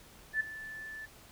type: tone with ADSR envelope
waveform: sine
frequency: 1752 Hz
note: A6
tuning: 8 cents flat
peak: -25 dBFS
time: 0.33-1.06 s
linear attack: 73 ms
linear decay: 9 ms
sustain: -16 dB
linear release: 11 ms
effects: pink hiss -56 dBFS RMS until 1.31 s